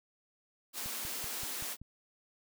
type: high-pass noise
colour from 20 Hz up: white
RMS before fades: -39 dBFS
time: 0.73-1.77 s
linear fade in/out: 50 ms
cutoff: 200 Hz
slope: 96 dB/octave
type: click train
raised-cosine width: 5 ms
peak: -35 dBFS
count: 6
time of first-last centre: 0.86-1.816 s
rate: 5.23 Hz
effects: none

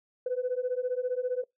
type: beating tone pair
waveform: sine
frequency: 493.3 / 508.3 Hz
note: B4 / B4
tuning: -2 / +50 cents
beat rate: 15 Hz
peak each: -30 dBFS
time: 0.26-1.44 s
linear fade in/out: 5 ms
effects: noise-tail reverb RT60 0.2 s tail -25 dB re dry + tanh soft clip ceiling -22 dBFS

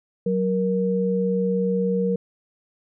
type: tone pair together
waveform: sine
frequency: 186.56 / 470.1 Hz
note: F#3 / A#4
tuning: +15 / +15 cents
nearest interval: octave + major third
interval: 1600 cents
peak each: -22 dBFS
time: 0.26-2.16 s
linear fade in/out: 5 ms
effects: none

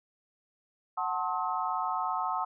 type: chord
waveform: sine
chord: F# diminished seventh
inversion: none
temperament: just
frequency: 740 / 888 / 1065.6 / 1278.7 Hz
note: F#5 / A5 / C6 / Eb6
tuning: 0 / +16 / +31 / +47 cents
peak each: -34 dBFS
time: 0.97-2.45 s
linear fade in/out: 10 ms
effects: none

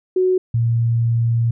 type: tone pair in turn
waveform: sine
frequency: 370 / 116.33 Hz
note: F#4 / A#2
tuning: 0 / -3 cents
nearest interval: octave + minor sixth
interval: 2003 cents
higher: first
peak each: -13 / -14 dBFS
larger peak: first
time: 0.16-0.38 / 0.54-1.51 s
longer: second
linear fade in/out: 5 ms
effects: none

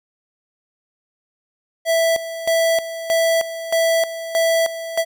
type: tone with tremolo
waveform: square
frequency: 659.3 Hz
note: E5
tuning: in tune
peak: -15 dBFS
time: 1.85-5.05 s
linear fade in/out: 50 ms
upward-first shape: square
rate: 1.6 Hz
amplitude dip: 75%
effects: none

